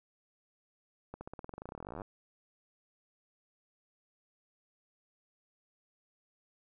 accelerating click train, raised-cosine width 1 ms, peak -29 dBFS, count 30, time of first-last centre 1.14-2.018 s, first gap 70 ms, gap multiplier 0.93, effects none

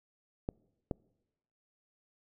clicks, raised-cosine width 2 ms, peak -20 dBFS, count 2, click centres 0.489 / 0.912 s, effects noise-tail reverb RT60 1.0 s tail -26 dB re dry

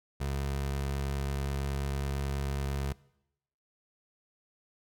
25% pulse tone with vibrato, 69.2 Hz, C#2, 2 cents flat, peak -27 dBFS, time 0.2-2.93 s, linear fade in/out 10 ms, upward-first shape triangle, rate 5.6 Hz, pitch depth 10 cents each way, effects noise-tail reverb RT60 0.8 s tail -21 dB re dry

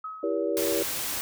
sine tone with exponential decay, 1277 Hz, D#6, 45 cents sharp, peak -31 dBFS, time 0.04-0.73 s, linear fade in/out 5 ms, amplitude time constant 150 ms
sine chord, E diminished seventh, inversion none, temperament just, 329.6 / 395.6 / 474.7 / 569.6 Hz, E4 / G4 / Bb4 / Db5, 0 / +16 / +31 / +47 cents, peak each -30 dBFS, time 0.23-0.83 s, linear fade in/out 5 ms
white noise, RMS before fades -31 dBFS, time 0.57-1.21 s, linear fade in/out 0 ms
effects none

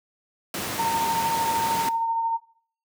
pink noise, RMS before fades -29 dBFS, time 0.54-1.89 s, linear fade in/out 2 ms
sine tone with tremolo, 914 Hz, A#5, 34 cents flat, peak -20 dBFS, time 0.78-2.38 s, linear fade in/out 20 ms, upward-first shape triangle, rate 13 Hz, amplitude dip 35%
effects noise-tail reverb RT60 0.5 s tail -18 dB re dry + high-pass 150 Hz 12 dB/octave

